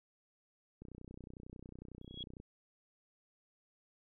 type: click train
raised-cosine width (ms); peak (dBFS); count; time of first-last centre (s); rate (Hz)
3; -37; 50; 0.82-2.401; 31
type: tone with exponential growth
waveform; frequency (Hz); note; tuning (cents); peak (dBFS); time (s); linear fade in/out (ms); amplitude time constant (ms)
sine; 3322; G#7; 0; -38; 2.01-2.23; 2; 46
effects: none